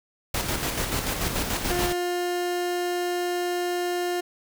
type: noise with tremolo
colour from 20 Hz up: pink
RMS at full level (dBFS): -26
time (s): 0.34-1.93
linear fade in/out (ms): 5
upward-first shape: square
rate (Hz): 6.9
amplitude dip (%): 40
type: tone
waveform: 30% pulse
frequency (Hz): 354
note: F4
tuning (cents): +23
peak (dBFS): -22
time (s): 1.7-4.21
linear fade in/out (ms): 10
effects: none